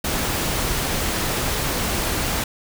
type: noise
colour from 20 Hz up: pink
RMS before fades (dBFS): -23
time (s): 0.04-2.44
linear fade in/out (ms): 5
effects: none